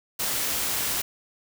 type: noise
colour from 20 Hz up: white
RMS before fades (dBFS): -27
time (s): 0.19-1.02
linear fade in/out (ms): 10
effects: none